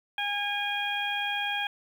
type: harmonic tone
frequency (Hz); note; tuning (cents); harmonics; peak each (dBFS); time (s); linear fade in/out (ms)
816; G#5; -31; 1 / 2 / 3 / 4; -33 / -33 / -33 / -33; 0.18-1.67; 2
effects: 9-bit